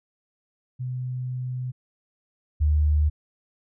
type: tone pair in turn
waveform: sine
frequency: 126.6 / 75.28 Hz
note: B2 / D2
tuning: +43 / +43 cents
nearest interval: major sixth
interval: 900 cents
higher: first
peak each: -27 / -17 dBFS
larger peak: second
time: 0.79-1.72 / 2.6-3.1 s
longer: first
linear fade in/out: 20 ms
effects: none